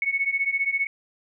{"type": "beating tone pair", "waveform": "sine", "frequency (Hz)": [2200, 2215], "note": ["C#7", "C#7"], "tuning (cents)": [-14, -2], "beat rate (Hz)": 15, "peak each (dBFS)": [-26, -24], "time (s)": [0.02, 0.87], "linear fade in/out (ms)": 2, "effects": []}